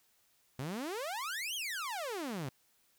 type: exponential two-way sweep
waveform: sawtooth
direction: up then down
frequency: 122.8 to 3322 to 122.8 Hz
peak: -33 dBFS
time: 0.59-2.49 s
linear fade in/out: 0 ms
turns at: 1.55 s
effects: white hiss -71 dBFS RMS until 2.98 s